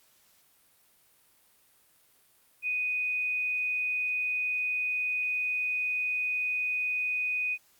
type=tone; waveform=sine; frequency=2489 Hz; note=D#7; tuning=in tune; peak=-27 dBFS; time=2.62-7.58 s; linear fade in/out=50 ms; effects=white hiss -64 dBFS RMS until 7.79 s + Opus 48 kbps